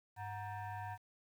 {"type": "tone with frequency modulation", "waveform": "sine", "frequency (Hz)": 100.7, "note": "G2", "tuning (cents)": 47, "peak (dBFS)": -40, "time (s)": [0.16, 0.98], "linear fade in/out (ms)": 50, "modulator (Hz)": 837, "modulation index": 1.4, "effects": ["tanh soft clip ceiling -37 dBFS", "11-bit"]}